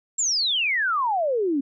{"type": "exponential sweep", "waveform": "sine", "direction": "down", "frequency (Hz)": [7620, 263.8], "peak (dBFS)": -20, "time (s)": [0.18, 1.61], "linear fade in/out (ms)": 10, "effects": []}